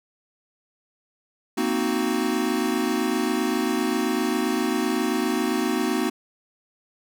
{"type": "chord", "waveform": "square", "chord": "C half-diminished seventh", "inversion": "third", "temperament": "equal with one note detuned", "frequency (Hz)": [233.1, 260.7, 311.1, 370], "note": ["Bb3", "C4", "Eb4", "Gb4"], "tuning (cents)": [0, -6, 0, 0], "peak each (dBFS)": -28, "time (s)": [1.57, 6.1], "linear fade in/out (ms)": 10, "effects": []}